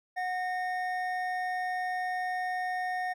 triangle tone pair together, 733.2 / 1837 Hz, F#5 / A#6, -16 / -26 cents, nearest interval octave + major third, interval 1590 cents, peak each -29 / -34 dBFS, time 0.16-3.14 s, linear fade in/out 20 ms, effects none

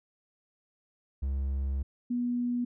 triangle / sine tone pair in turn, 68 / 243.2 Hz, C#2 / B3, -33 / -26 cents, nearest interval octave + minor seventh, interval 2207 cents, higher second, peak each -26 / -27 dBFS, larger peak first, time 1.22-1.83 / 2.1-2.65 s, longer first, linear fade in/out 10 ms, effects none

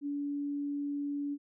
sine tone, 286.5 Hz, D4, 43 cents flat, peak -32 dBFS, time 0.01-1.38 s, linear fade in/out 50 ms, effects none

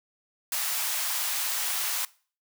white high-pass noise, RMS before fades -29 dBFS, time 0.52-2.05 s, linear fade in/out 2 ms, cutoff 720 Hz, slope 24 dB/octave, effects noise-tail reverb RT60 0.4 s tail -21 dB re dry

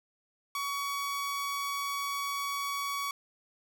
sawtooth tone, 1127 Hz, C#6, 28 cents sharp, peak -28 dBFS, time 0.55-3.11 s, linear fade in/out 2 ms, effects none

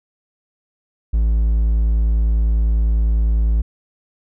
triangle tone, 55 Hz, A1, in tune, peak -11 dBFS, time 1.13-3.62 s, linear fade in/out 10 ms, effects none

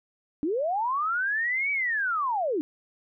sine linear two-way sweep, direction up then down, 277.2 to 2296 to 277.2 Hz, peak -24 dBFS, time 0.43-2.61 s, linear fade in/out 0 ms, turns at 1.71 s, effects none

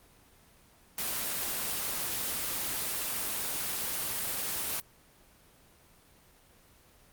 white noise, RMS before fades -33 dBFS, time 0.98-4.8 s, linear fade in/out 2 ms, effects pink hiss -60 dBFS RMS until 7.12 s + Opus 24 kbps

